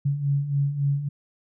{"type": "beating tone pair", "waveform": "sine", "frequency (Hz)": [138.59, 142.19], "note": ["C#3", "C#3"], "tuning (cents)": [0, 44], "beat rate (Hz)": 3.6, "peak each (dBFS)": [-28, -22], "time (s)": [0.05, 1.09], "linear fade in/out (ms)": 10, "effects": []}